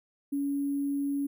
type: tone with sample-and-hold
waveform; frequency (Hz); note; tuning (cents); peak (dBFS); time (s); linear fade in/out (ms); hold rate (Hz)
sine; 281.5; C#4; +27; -27; 0.32-1.27; 10; 11025
effects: none